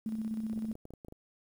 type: tone with tremolo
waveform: sine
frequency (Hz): 220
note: A3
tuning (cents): 0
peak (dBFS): -31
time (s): 0.06-0.73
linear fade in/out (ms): 2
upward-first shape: square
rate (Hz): 16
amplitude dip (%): 45
type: clicks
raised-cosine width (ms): 2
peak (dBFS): -34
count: 11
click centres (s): 0.534 / 0.576 / 0.646 / 0.714 / 0.754 / 0.854 / 0.906 / 0.937 / 1.048 / 1.084 / 1.124
effects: 10-bit